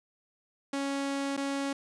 sawtooth tone with dropouts, 277.2 Hz, C#4, in tune, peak -26 dBFS, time 0.73-1.73 s, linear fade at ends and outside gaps 5 ms, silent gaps 1.367-1.374 s, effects resampled to 22050 Hz + 10-bit

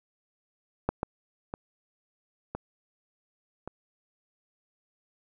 clicks, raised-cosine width 1 ms, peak -11 / -14 / -20 / -19 / -23 dBFS, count 5, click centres 0.89 / 1.031 / 1.539 / 2.55 / 3.676 s, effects none

